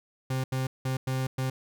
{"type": "tone bursts at uneven times", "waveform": "40% pulse", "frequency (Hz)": 130.81, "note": "C3", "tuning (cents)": 0, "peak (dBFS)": -26, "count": 5, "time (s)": [[0.3, 0.44], [0.52, 0.67], [0.85, 0.97], [1.07, 1.27], [1.38, 1.5]], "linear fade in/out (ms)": 5, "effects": []}